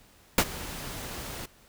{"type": "noise with ADSR envelope", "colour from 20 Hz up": "pink", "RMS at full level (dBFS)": -18, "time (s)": [0.38, 1.46], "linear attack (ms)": 3, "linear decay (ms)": 57, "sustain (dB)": -20, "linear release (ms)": 7, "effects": ["pink hiss -58 dBFS RMS until 1.68 s"]}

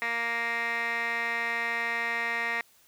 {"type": "tone with band-pass filter", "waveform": "15% pulse", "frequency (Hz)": 233.1, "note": "A#3", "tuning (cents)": 0, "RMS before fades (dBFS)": -30, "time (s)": [0.02, 2.61], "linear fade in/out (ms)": 0, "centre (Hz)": 1800, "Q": 6.9, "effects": ["white hiss -61 dBFS RMS until 2.87 s"]}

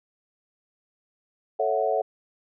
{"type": "chord", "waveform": "sine", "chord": "F# minor seventh", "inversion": "first", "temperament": "equal", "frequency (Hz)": [440, 554.4, 659.3, 740], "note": ["A4", "C#5", "E5", "F#5"], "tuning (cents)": [0, 0, 0, 0], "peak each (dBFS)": -27, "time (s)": [1.59, 2.02], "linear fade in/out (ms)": 10, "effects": []}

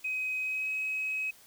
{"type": "tone with pitch glide", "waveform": "sine", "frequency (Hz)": [2525, 2550], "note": ["D#7", "D#7"], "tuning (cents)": [25, 42], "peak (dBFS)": -29, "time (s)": [0.04, 1.31], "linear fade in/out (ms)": 10, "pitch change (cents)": 17, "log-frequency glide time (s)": [0.39, 0.72], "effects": ["tanh soft clip ceiling -25 dBFS", "white hiss -57 dBFS RMS until 1.46 s"]}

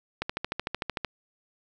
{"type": "click train", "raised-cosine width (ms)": 0.3, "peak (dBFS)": -13, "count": 12, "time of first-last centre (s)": [0.22, 1.047], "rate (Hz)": 13.3, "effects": []}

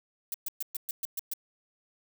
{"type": "noise bursts", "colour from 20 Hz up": "violet", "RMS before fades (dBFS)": -33, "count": 8, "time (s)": [0.32, 1.336], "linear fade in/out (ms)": 2, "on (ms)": 22, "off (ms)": 120, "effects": []}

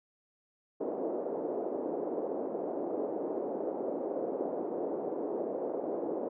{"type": "band-pass noise", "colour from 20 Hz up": "pink", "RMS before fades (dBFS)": -35, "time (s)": [0.8, 6.29], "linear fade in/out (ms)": 10, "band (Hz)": [320, 610], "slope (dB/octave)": 24, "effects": []}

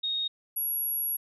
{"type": "tone pair in turn", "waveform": "sine", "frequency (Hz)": [3729, 11317], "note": ["A#7", "F9"], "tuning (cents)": [0, 22], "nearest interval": "octave + perfect fifth", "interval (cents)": 1922, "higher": "second", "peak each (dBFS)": -27, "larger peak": "neither", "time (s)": [[0.03, 0.28], [0.56, 1.17]], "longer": "second", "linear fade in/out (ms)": 10, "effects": []}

